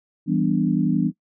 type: chord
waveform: sine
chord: E minor seventh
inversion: none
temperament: equal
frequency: 164.81 / 196 / 246.9 / 293.7 Hz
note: E3 / G3 / B3 / D4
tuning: 0 / 0 / 0 / 0 cents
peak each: -23 dBFS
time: 0.26-1.12 s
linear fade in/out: 50 ms
effects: noise-tail reverb RT60 0.1 s tail -19 dB re dry